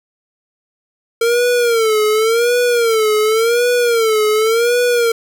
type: tone with vibrato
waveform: square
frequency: 456.5 Hz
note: A#4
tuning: 36 cents flat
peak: -12 dBFS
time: 1.21-5.12 s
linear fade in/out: 5 ms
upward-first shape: sine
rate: 0.9 Hz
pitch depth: 120 cents each way
effects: none